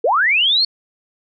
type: linear sweep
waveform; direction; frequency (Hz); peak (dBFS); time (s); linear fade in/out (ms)
sine; up; 399.6 to 4435; -12; 0.04-0.65; 5
effects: none